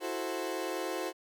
30% pulse chord, F# half-diminished seventh, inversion third, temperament equal, 329.6 / 370 / 440 / 523.3 Hz, E4 / F#4 / A4 / C5, 0 / 0 / 0 / 0 cents, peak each -36 / -35 / -39 / -36 dBFS, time 0-1.13 s, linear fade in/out 50 ms, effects none

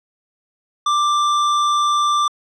sine tone with hard clipping, 1180 Hz, D6, 8 cents sharp, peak -16 dBFS, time 0.86-2.28 s, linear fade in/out 5 ms, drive 18 dB, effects low-pass 6000 Hz 12 dB/octave

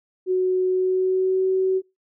sine tone with pitch glide, 370 to 377.3 Hz, F#4 to F#4, 0 to +34 cents, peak -17 dBFS, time 0.26-1.82 s, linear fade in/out 50 ms, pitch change +34 cents, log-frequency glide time 0.68-1.46 s, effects noise-tail reverb RT60 0.2 s tail -21 dB re dry

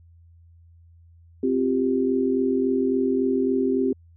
sine chord, C suspended fourth, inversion none, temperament just, 261.6 / 348.8 / 392.4 Hz, C4 / F4 / G4, 0 / -2 / +2 cents, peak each -22 / -28 / -23 dBFS, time 1.43-3.93 s, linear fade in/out 5 ms, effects added 84 Hz sine -49 dBFS peak until 4.16 s

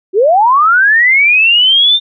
sine linear sweep, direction up, 351.7 to 3640 Hz, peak -5 dBFS, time 0.13-2 s, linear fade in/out 50 ms, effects none

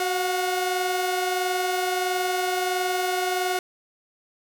sawtooth tone pair together, 370.5 / 719.5 Hz, F#4 / F#5, +2 / -49 cents, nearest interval major seventh, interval 1149 cents, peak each -22 dBFS, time 0-3.59 s, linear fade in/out 2 ms, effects none

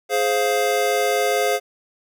square chord, F minor, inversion first, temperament just, 419.1 / 523.8 / 698.5 Hz, Ab4 / C5 / F5, +16 / +2 / 0 cents, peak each -23 dBFS, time 0.09-1.6 s, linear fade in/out 50 ms, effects none

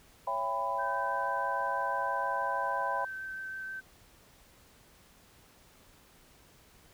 sine chord, C# half-diminished seventh, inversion none, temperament just, 554.4 / 665.2 / 798.3 / 997.9 Hz, C#5 / E5 / G5 / B5, 0 / +16 / +31 / +18 cents, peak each -38 / -38 / -36 / -32 dBFS, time 0.27-3.05 s, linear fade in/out 5 ms
sine tone with vibrato, 1546 Hz, G6, 24 cents flat, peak -37 dBFS, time 0.78-3.81 s, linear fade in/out 20 ms, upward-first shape triangle, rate 6.2 Hz, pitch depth 10 cents each way
effects pink hiss -60 dBFS RMS until 6.93 s

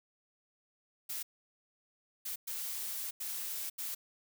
blue noise bursts at uneven times, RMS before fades -39 dBFS, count 5, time 1.09-1.23 / 2.25-2.36 / 2.47-3.11 / 3.2-3.7 / 3.78-3.95 s, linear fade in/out 10 ms, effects none

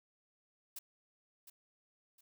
blue noise with echo, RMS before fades -45 dBFS, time 0.76-0.79 s, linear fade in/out 5 ms, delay 710 ms, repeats 2, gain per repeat -10 dB, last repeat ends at 2.21 s, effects none

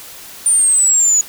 sine exponential sweep, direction down, 9200 to 6800 Hz, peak -9 dBFS, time 0.46-1.21 s, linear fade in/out 2 ms, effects white hiss -35 dBFS RMS until 1.28 s

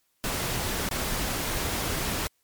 pink noise with dropouts, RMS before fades -29 dBFS, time 0.24-2.27 s, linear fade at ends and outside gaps 0 ms, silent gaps 0.889-0.912 s, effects white hiss -71 dBFS RMS until 2.43 s + MP3 96 kbps

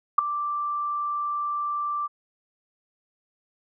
sine tone with ADSR envelope, 1174.7 Hz, D6, in tune, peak -9 dBFS, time 0.18-2.08 s, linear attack 7 ms, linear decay 7 ms, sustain -16 dB, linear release 25 ms, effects none

